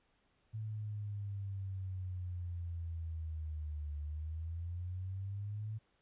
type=exponential two-way sweep; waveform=sine; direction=down then up; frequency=110 to 73.42 to 110 Hz; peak=-38 dBFS; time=0.53-5.79 s; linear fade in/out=20 ms; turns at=3.97 s; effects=pink hiss -75 dBFS RMS until 6.01 s + resampled to 8000 Hz